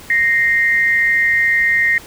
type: tone pair together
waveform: sine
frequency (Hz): 1859.3 / 2093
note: A#6 / C7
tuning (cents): -5 / 0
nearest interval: major second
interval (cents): 205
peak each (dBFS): -13 / -16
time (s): 0.1-1.98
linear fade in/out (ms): 2
effects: pink hiss -38 dBFS RMS until 2.06 s